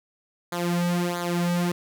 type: tone with flanger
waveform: sawtooth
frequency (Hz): 174.61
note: F3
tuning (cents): 0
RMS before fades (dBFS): -25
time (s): 0.52-1.72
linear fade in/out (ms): 5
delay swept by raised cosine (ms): 0.36 to 2.86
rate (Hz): 1.5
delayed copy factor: -0.8
effects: none